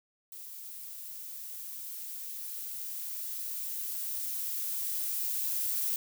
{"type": "noise with level ramp", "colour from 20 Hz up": "violet", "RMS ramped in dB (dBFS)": [-45, -31], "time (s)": [0.32, 5.96], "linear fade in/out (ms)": 2, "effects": []}